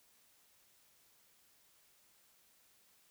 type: silence
effects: white hiss -69 dBFS RMS until 3.1 s